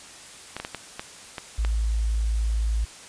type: clicks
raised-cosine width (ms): 0.3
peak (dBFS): -15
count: 7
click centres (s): 0.566 / 0.6 / 0.649 / 0.747 / 0.995 / 1.382 / 1.649
type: tone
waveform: sine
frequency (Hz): 55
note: A1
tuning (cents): 0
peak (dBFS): -21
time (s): 1.58-2.85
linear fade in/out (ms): 10
effects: white hiss -44 dBFS RMS until 3.08 s + resampled to 22050 Hz